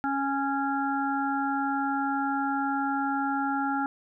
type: harmonic tone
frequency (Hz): 276.1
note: C#4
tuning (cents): -7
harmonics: 1 / 3 / 5 / 6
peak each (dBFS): -29 / -29 / -31 / -41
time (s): 0.04-3.86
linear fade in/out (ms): 0
effects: none